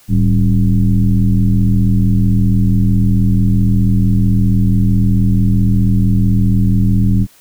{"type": "tone with frequency modulation", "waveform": "sine", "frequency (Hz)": 107.5, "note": "A2", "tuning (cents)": -40, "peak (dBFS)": -8, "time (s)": [0.08, 7.27], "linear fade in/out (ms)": 50, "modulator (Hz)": 84.5, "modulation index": 1.3, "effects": ["white hiss -47 dBFS RMS until 7.4 s"]}